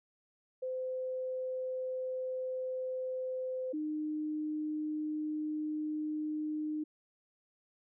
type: tone pair in turn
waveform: sine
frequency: 514 / 305.6 Hz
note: C5 / D#4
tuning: -31 / -31 cents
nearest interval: major sixth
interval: 900 cents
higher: first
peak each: -34 / -33 dBFS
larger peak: second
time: 0.62-3.73 / 3.73-6.84 s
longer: neither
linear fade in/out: 10 ms
effects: none